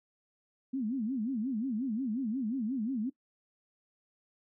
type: tone with vibrato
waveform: sine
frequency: 240 Hz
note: B3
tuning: 49 cents flat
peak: -30 dBFS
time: 0.73-3.1 s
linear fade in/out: 10 ms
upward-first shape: sine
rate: 5.6 Hz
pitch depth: 240 cents each way
effects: noise-tail reverb RT60 0.1 s tail -19 dB re dry